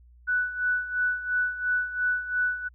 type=tone with tremolo; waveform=sine; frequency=1485 Hz; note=F#6; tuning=6 cents sharp; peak=-21 dBFS; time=0.27-2.69 s; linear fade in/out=20 ms; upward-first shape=sine; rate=2.9 Hz; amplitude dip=75%; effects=added 60 Hz sine -51 dBFS peak until 2.74 s